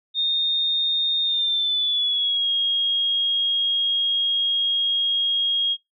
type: tone with pitch glide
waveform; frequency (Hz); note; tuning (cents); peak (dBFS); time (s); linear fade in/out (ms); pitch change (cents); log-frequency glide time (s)
sine; 3668 to 3268; A#7 to G#7; -29 to -29; -19; 0.14-5.77; 50; -200; 1.23-2.5
effects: noise-tail reverb RT60 0.2 s tail -26 dB re dry